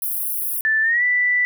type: high-pass noise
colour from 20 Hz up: white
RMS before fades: -24 dBFS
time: 0.02-0.61 s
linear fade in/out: 2 ms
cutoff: 10000 Hz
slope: 96 dB/octave
type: tone with pitch glide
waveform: sine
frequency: 1760 to 1975.5 Hz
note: A6 to B6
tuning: 0 to 0 cents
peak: -15 dBFS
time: 0.65-1.45 s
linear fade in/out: 0 ms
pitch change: +200 cents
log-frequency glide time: 0.82-1.03 s
effects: none